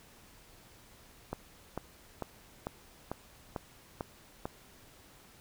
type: click train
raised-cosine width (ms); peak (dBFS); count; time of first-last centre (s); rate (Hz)
1; -21; 8; 1.33-4.455; 2.24
effects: pink hiss -58 dBFS RMS until 5.4 s